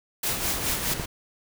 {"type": "noise with tremolo", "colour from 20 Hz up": "white", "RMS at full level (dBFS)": -26, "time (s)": [0.23, 0.94], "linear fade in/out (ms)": 5, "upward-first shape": "sine", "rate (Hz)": 4.8, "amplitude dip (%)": 65}
{"type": "noise", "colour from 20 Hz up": "pink", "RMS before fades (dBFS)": -33, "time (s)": [0.28, 1.06], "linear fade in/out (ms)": 10}
{"type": "clicks", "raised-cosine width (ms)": 3, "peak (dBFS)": -21, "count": 2, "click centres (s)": [0.917, 0.998]}
{"effects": []}